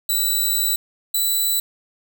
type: tone pair in turn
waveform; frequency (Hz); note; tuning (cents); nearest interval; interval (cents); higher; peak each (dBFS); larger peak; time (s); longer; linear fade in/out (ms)
5% pulse; 3951 / 3976; B7 / B7; 0 / +11; unison; 11; second; -10; neither; 0.09-0.76 / 1.14-1.6; first; 5
effects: none